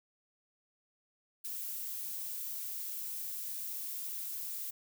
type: noise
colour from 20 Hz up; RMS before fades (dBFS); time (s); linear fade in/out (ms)
violet; -40; 1.44-4.71; 10
effects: none